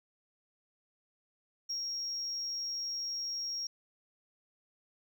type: tone with ADSR envelope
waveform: sine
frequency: 5588 Hz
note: F8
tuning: in tune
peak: -31 dBFS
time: 1.69-3.67 s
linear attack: 15 ms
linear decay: 96 ms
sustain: -2 dB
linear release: 3 ms
effects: tanh soft clip ceiling -31 dBFS + 12-bit